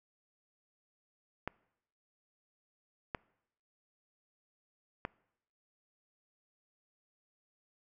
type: clicks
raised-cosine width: 0.5 ms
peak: -20 dBFS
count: 3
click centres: 1.476 / 3.148 / 5.051 s
effects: noise-tail reverb RT60 0.8 s tail -24 dB re dry